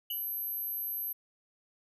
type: tone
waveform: sine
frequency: 12430 Hz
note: G9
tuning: 16 cents flat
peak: -32 dBFS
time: 0.1-1.13 s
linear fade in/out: 10 ms
type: tone with exponential decay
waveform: sine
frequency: 2960 Hz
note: F#7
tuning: in tune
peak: -33 dBFS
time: 0.1-0.26 s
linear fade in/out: 5 ms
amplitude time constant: 34 ms
effects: tanh soft clip ceiling -29 dBFS